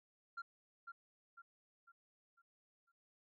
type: tone with echo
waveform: sine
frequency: 1383 Hz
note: F6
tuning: 17 cents flat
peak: -40 dBFS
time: 0.37-0.42 s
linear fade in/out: 10 ms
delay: 500 ms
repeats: 5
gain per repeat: -7 dB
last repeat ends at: 2.92 s
effects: tanh soft clip ceiling -42 dBFS